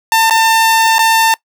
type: tone with dropouts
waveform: sawtooth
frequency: 898 Hz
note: A5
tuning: 35 cents sharp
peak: -4 dBFS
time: 0.12-1.34 s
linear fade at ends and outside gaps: 1 ms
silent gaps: 0.298-0.308 / 0.983-0.991 s
effects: noise-tail reverb RT60 0.1 s tail -23 dB re dry